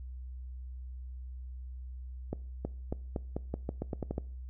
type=accelerating click train; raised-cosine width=2 ms; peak=-20 dBFS; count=12; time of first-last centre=2.33-4.181 s; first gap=320 ms; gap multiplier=0.86; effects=noise-tail reverb RT60 0.5 s tail -22 dB re dry + added 63 Hz sine -40 dBFS peak until 4.49 s